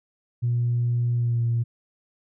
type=tone with pitch glide; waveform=sine; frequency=120 to 117.26 Hz; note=B2 to A#2; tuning=-49 to +11 cents; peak=-19 dBFS; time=0.42-1.64 s; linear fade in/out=20 ms; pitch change=-40 cents; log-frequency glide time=1.15-1.43 s; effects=tanh soft clip ceiling -16 dBFS